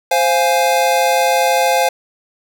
square chord, F minor, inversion second, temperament equal, 523.3 / 698.5 / 830.6 Hz, C5 / F5 / Ab5, 0 / 0 / 0 cents, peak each -17 dBFS, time 0.11-1.89 s, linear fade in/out 5 ms, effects none

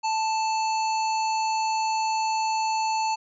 harmonic tone, 880 Hz, A5, in tune, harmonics 1 / 3 / 5 / 7 / 8, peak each -23 / -34 / -35 / -42 / -40 dBFS, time 0.03-3.16 s, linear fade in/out 20 ms, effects none

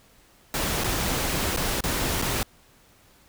pink noise with dropouts, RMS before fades -26 dBFS, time 0.54-2.43 s, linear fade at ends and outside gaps 1 ms, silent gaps 0.837-0.843 / 1.563-1.572 / 1.806-1.838 / 2.216-2.222 s, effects pink hiss -57 dBFS RMS until 3.28 s

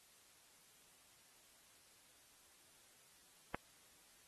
click, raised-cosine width 0.5 ms, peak -25 dBFS, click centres 3.546 s, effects white hiss -67 dBFS RMS until 4.27 s + AAC 32 kbps

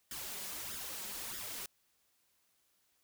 white noise with flanger, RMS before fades -43 dBFS, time 0.11-1.66 s, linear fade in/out 2 ms, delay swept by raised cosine 0.57 to 5.47 ms, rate 1.6 Hz, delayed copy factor +0.65, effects white hiss -75 dBFS RMS until 3.03 s

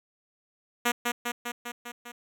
5% pulse tone with echo, 240 Hz, B3, 49 cents flat, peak -11 dBFS, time 0.85-0.92 s, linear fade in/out 10 ms, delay 200 ms, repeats 6, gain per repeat -3 dB, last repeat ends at 2.12 s, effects none

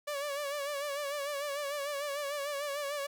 sawtooth tone with vibrato, 573 Hz, D5, 43 cents flat, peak -30 dBFS, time 0.07-3.07 s, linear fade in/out 10 ms, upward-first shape sine, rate 6.7 Hz, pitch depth 62 cents each way, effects none

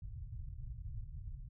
pink low-pass noise, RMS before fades -45 dBFS, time 0.02-1.49 s, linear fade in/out 5 ms, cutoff 130 Hz, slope 48 dB/octave, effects none

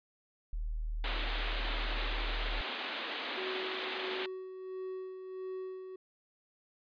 sine tone, 38.89 Hz, D#1, in tune, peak -33 dBFS, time 0.53-2.61 s, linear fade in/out 0 ms
white band-pass noise, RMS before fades -39 dBFS, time 1.04-4.26 s, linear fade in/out 2 ms, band 230 to 3900 Hz, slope 48 dB/octave
triangle tone with tremolo, 374.6 Hz, F#4, 21 cents sharp, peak -35 dBFS, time 3.37-5.96 s, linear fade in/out 5 ms, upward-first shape sine, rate 1.5 Hz, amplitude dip 50%
effects resampled to 11025 Hz

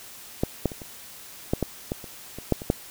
clicks, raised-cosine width 2 ms, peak -8 / -8 / -23 / -25 / -8 / -10 / -13 / -26 / -22 / -6 / -22 / -6 dBFS, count 12, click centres 0.435 / 0.657 / 0.718 / 0.818 / 1.535 / 1.627 / 1.919 / 2.042 / 2.386 / 2.523 / 2.619 / 2.701 s, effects white hiss -44 dBFS RMS until 2.9 s

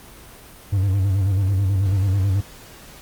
triangle tone with vibrato, 97 Hz, G2, 18 cents flat, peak -14 dBFS, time 0.72-2.41 s, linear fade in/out 10 ms, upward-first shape square, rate 9.2 Hz, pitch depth 61 cents each way, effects pink hiss -43 dBFS RMS until 3.01 s + Opus 24 kbps

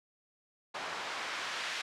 white noise with band-pass filter sweep, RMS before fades -38 dBFS, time 0.74-1.82 s, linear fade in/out 10 ms, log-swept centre 840 to 2000 Hz, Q 0.77, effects low-pass 6000 Hz 12 dB/octave

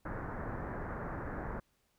pink low-pass noise, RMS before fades -40 dBFS, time 0.05-1.6 s, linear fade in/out 5 ms, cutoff 1800 Hz, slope 48 dB/octave, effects pink hiss -75 dBFS RMS until 1.98 s

